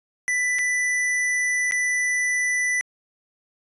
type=tone with dropouts; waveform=square; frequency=1986 Hz; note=B6; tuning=9 cents sharp; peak=-21 dBFS; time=0.28-2.81 s; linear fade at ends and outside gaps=0 ms; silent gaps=0.586-0.59 / 1.711-1.721 s; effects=resampled to 24000 Hz